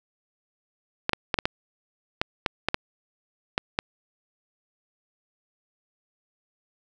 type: clicks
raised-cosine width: 0.3 ms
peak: -6 dBFS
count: 11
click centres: 1.094 / 1.133 / 1.342 / 1.388 / 1.455 / 2.215 / 2.462 / 2.686 / 2.744 / 3.579 / 3.789 s
effects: none